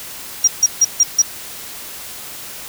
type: tone bursts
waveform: sine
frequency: 5700 Hz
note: F8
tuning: 34 cents sharp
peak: -7 dBFS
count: 5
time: 0.44-1.22 s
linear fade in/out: 5 ms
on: 36 ms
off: 150 ms
effects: white hiss -32 dBFS RMS until 2.68 s